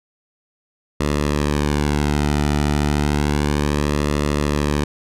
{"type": "tone with flanger", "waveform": "sawtooth", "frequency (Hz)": 73.42, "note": "D2", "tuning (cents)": 0, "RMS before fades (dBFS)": -19, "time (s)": [1, 4.84], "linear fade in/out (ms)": 5, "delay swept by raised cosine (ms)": [1.3, 1.85], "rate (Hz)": 0.31, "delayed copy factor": -0.75, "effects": ["low-pass 10000 Hz 12 dB/octave"]}